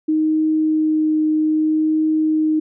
sine tone with vibrato, 311.1 Hz, D#4, in tune, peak -14 dBFS, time 0.08-2.6 s, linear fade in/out 10 ms, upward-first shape triangle, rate 0.63 Hz, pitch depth 10 cents each way, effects none

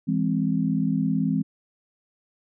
sine chord, E augmented, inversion none, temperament equal with one note detuned, 164.81 / 204.3 / 261.6 Hz, E3 / G#3 / B#3, 0 / -28 / 0 cents, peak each -25 dBFS, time 0.07-1.43 s, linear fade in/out 20 ms, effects none

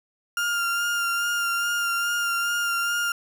35% pulse tone with vibrato, 1400 Hz, F6, 4 cents sharp, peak -21 dBFS, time 0.37-3.12 s, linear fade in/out 2 ms, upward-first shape sine, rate 2.4 Hz, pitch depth 19 cents each way, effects none

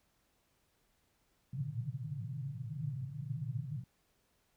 pink band-pass noise, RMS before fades -40 dBFS, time 1.53-3.84 s, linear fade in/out 5 ms, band 110 to 160 Hz, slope 96 dB/octave, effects pink hiss -75 dBFS RMS until 4.56 s

